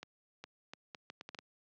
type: accelerating click train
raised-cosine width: 0.2 ms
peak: -27 dBFS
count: 9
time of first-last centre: 0.03-1.389 s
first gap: 410 ms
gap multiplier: 0.72
effects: high-pass 150 Hz 12 dB/octave + low-pass 5000 Hz 12 dB/octave